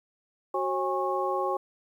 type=tone cluster; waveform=sine; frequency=372.3 / 541 / 819 / 1094 Hz; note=F#4 / C#5 / G#5 / C#6; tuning=+11 / -42 / -24 / -23 cents; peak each=-31 dBFS; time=0.54-1.57 s; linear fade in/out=5 ms; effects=10-bit